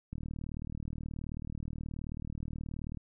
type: click train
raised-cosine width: 5 ms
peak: -27 dBFS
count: 111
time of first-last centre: 0.13-2.972 s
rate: 38.7 Hz
effects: none